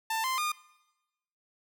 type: tone with pitch steps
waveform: sawtooth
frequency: 891 / 1041.4 / 1217.1 Hz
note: A5 / C6 / D#6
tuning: +22 / -8 / -39 cents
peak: -25 dBFS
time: 0.1-0.52 s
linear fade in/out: 5 ms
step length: 140 ms
effects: noise-tail reverb RT60 1.0 s tail -21 dB re dry